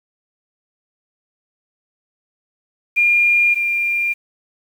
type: tone pair in turn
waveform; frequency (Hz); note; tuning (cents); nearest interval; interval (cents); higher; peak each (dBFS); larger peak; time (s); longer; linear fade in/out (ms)
sine; 2410 / 2393; D7 / D7; +44 / +32; unison; 12; first; -11 / -16; first; 2.96-3.55 / 3.55-4.14; neither; 20
effects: 7-bit